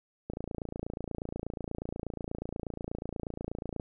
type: click train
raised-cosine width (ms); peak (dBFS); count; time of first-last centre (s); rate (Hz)
2; -22; 100; 0.3-3.798; 28.3
effects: none